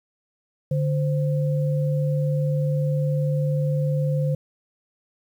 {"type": "tone pair together", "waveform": "sine", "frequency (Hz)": [146.83, 520.4], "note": ["D3", "C5"], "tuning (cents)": [0, -9], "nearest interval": "octave + minor seventh", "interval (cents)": 2191, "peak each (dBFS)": [-20, -28], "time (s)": [0.71, 4.35], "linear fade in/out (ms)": 5, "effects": ["9-bit"]}